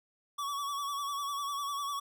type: tone with vibrato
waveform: square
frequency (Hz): 1133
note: C#6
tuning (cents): +37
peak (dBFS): -34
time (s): 0.38-2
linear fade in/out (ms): 10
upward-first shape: sine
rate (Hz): 10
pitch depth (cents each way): 48
effects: none